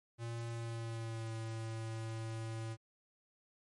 square tone with pitch glide, 116.54 to 112.44 Hz, A#2 to A2, 0 to +38 cents, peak -40 dBFS, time 0.18-2.77 s, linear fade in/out 50 ms, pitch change -62 cents, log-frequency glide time 0.49-1.33 s, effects MP3 48 kbps

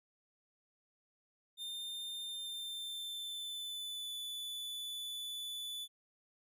45% pulse tone with pitch glide, 3615 to 3478 Hz, A7 to A7, +46 to -21 cents, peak -40 dBFS, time 1.57-5.88 s, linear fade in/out 50 ms, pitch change -67 cents, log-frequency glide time 2.2-4.13 s, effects none

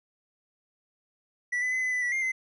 triangle tone with pitch steps, 1959 / 2005 / 2032 / 2014 / 1996 / 1952 / 2114 / 2054 Hz, B6 / B6 / B6 / B6 / B6 / B6 / C7 / C7, -15 / +26 / +49 / +33 / +18 / -21 / +17 / -33 cents, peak -24 dBFS, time 1.52-2.32 s, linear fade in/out 10 ms, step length 100 ms, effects resampled to 24000 Hz

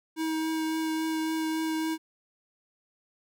square tone with vibrato, 318.5 Hz, D#4, 41 cents sharp, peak -28 dBFS, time 0.16-1.98 s, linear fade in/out 50 ms, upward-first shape triangle, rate 3.6 Hz, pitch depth 12 cents each way, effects none

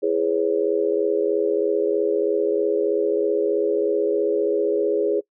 sine chord, C# minor seventh, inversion first, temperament just, 332.6 / 415.8 / 498.9 / 554.4 Hz, E4 / G#4 / B4 / C#5, +16 / +2 / +17 / 0 cents, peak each -26 / -20 / -26 / -26 dBFS, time 0.02-5.21 s, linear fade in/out 20 ms, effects noise-tail reverb RT60 0.1 s tail -23 dB re dry

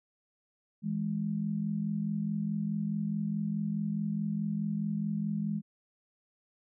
sine tone pair together, 162.97 / 207.7 Hz, E3 / G#3, -19 / 0 cents, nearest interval major third, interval 419 cents, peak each -34 / -31 dBFS, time 0.82-5.62 s, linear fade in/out 50 ms, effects none

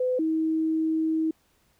sine tone pair in turn, 506 / 318.8 Hz, B4 / D#4, +42 / +42 cents, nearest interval minor sixth, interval 800 cents, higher first, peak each -22 dBFS, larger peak neither, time 0-0.19 / 0.19-1.31 s, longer second, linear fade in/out 5 ms, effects pink hiss -66 dBFS RMS until 1.79 s

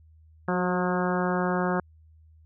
harmonic tone with a mistuned harmonic, 180 Hz, F#3, 47 cents flat, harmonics 1 / 2 / 3 / 4 / 5 / 6 / 7 / 8 / 9, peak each -27 / -30 / -32 / -33 / -34 / -35 / -35 / -36 / -37 dBFS, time 0.48-1.8 s, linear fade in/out 2 ms, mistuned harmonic 2, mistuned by +25 cents, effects added 79 Hz sine -52 dBFS peak until 2.45 s

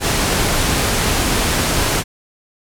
pink low-pass noise, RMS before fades -17 dBFS, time 0-2.04 s, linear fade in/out 50 ms, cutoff 12000 Hz, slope 24 dB/octave, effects none

